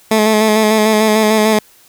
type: tone with vibrato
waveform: 15% pulse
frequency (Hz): 216.1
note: A3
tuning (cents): -31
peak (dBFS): -3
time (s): 0.11-1.59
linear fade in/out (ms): 5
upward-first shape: square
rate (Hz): 6.7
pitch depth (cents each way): 26
effects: white hiss -47 dBFS RMS until 1.88 s